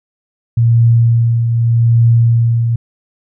sine tone with tremolo, 116.54 Hz, A#2, in tune, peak -5 dBFS, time 0.57-2.76 s, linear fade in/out 5 ms, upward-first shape triangle, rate 0.83 Hz, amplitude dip 50%, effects none

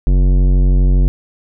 sine tone with tanh clipping, 46.25 Hz, F#1, in tune, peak -10 dBFS, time 0.07-1.08 s, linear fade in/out 0 ms, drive 15 dB, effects none

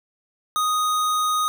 square tone, 1244.5 Hz, D#6, in tune, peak -20 dBFS, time 0.56-1.48 s, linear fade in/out 0 ms, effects none

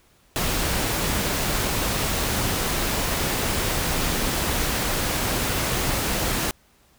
pink noise, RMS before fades -24 dBFS, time 0.36-6.51 s, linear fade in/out 0 ms, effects pink hiss -59 dBFS RMS until 6.98 s

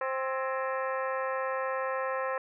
harmonic tone with a mistuned harmonic, 263.3 Hz, C4, 11 cents sharp, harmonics 2 / 3 / 4 / 5 / 6 / 7 / 8 / 9 / 10, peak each -32 / -40 / -35 / -38 / -43 / -40 / -53 / -49 / -53 dBFS, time 0.01-2.38 s, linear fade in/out 2 ms, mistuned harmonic 6, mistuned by +110 cents, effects none

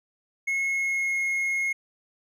triangle tone with pitch glide, 2174 to 2158 Hz, C#7 to C#7, -34 to -47 cents, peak -22 dBFS, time 0.47-1.73 s, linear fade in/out 10 ms, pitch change -13 cents, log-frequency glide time 0.66-1.16 s, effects none

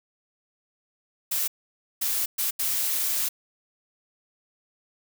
blue noise bursts at uneven times, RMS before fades -26 dBFS, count 4, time 1.31-1.48 / 2.01-2.26 / 2.38-2.51 / 2.59-3.29 s, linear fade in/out 10 ms, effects none

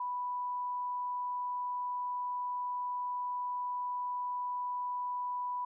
sine tone, 988 Hz, B5, in tune, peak -33 dBFS, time 0-5.65 s, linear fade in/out 5 ms, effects none

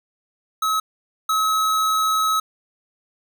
square tone pair in turn, 1284 / 1284 Hz, E6 / E6, -46 / -46 cents, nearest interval unison, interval 0 cents, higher neither, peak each -19 / -18 dBFS, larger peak second, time 0.62-0.8 / 1.29-2.4 s, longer second, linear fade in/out 5 ms, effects none

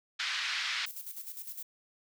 pink band-pass noise, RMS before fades -34 dBFS, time 0.19-0.86 s, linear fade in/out 10 ms, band 1500 to 4900 Hz, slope 24 dB/octave
violet noise with tremolo, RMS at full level -41 dBFS, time 0.86-1.63 s, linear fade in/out 5 ms, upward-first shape square, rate 9.8 Hz, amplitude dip 60%
effects none

